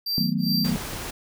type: tone with tremolo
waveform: square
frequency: 4699 Hz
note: D8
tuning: in tune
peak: -23 dBFS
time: 0.06-0.73 s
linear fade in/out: 5 ms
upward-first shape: sine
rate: 2.5 Hz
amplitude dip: 100%
type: chord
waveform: sine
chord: B dominant seventh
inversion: first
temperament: equal with one note detuned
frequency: 157.46 / 185 / 220 / 246.9 Hz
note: D#3 / F#3 / A3 / B3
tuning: +21 / 0 / 0 / 0 cents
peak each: -28 / -26 / -27 / -28 dBFS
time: 0.18-0.76 s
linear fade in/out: 0 ms
type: noise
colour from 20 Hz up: pink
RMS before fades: -33 dBFS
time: 0.64-1.11 s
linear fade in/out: 10 ms
effects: none